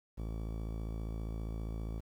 sawtooth tone with low-pass filter, 55 Hz, A1, in tune, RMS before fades -39 dBFS, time 0.17-2.01 s, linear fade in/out 20 ms, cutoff 550 Hz, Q 0.64, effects 10-bit

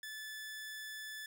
sawtooth tone, 1738 Hz, A6, 22 cents flat, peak -40 dBFS, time 0.03-1.26 s, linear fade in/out 2 ms, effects none

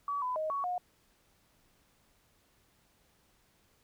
sine tone with pitch steps, 1140 / 1003 / 625 / 1119 / 720 Hz, C#6 / B5 / D#5 / C#6 / F#5, +48 / +26 / +8 / +16 / -47 cents, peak -31 dBFS, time 0.08-0.78 s, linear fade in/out 2 ms, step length 140 ms, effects pink hiss -69 dBFS RMS until 3.83 s

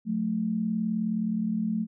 sine tone pair together, 180.77 / 220 Hz, F#3 / A3, -40 / 0 cents, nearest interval minor third, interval 340 cents, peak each -31 / -26 dBFS, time 0.05-1.87 s, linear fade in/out 50 ms, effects none

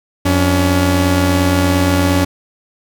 sawtooth tone pair together, 88.54 / 282.8 Hz, F2 / C#4, +24 / +35 cents, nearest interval octave + minor sixth, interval 2011 cents, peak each -10 dBFS, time 0.25-2.25 s, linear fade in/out 10 ms, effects none

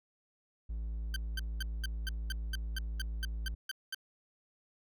triangle tone, 55 Hz, A1, in tune, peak -33 dBFS, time 0.69-3.55 s, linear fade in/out 10 ms
20% pulse tone bursts, 1553 Hz, G6, 17 cents flat, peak -31 dBFS, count 13, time 1.14-3.946 s, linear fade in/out 2 ms, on 22 ms, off 210 ms
effects none

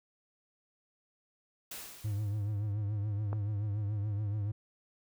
white noise with exponential decay, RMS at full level -41 dBFS, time 1.71-2.73 s, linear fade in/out 5 ms, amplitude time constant 220 ms
triangle tone with vibrato, 103.83 Hz, G#2, in tune, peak -29 dBFS, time 2.04-4.52 s, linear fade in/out 10 ms, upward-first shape triangle, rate 7 Hz, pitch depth 86 cents each way
click, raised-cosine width 1 ms, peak -25 dBFS, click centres 3.33 s
effects none

